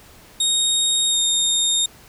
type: tone with pitch glide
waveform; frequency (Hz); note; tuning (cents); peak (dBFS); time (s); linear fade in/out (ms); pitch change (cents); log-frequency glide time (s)
25% pulse; 3729 to 3684; A#7 to A#7; 0 to -21; -12; 0.4-1.86; 5; -21; 1.08-1.18
effects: pink hiss -47 dBFS RMS until 2.08 s